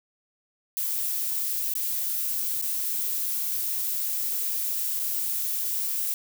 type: noise with dropouts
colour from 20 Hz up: violet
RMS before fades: -28 dBFS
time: 0.77-6.14 s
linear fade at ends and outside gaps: 0 ms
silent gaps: 1.737-1.753 / 2.614-2.624 / 4.993-4.998 s
effects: none